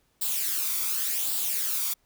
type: noise with flanger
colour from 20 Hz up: blue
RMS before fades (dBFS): -28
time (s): 0.21-1.94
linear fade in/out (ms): 10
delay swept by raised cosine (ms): 0.24 to 0.88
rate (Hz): 0.89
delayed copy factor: +0.55
effects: pink hiss -69 dBFS RMS until 2.05 s